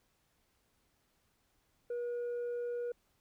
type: tone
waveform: sine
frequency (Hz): 480.9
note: B4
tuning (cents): -46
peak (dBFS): -32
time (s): 1.9-2.92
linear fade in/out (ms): 5
effects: tanh soft clip ceiling -34 dBFS + pink hiss -75 dBFS RMS until 3.2 s